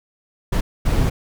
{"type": "noise bursts at uneven times", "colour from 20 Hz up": "brown", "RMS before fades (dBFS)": -17, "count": 2, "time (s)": [[0.52, 0.61], [0.85, 1.1]], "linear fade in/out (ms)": 10, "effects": []}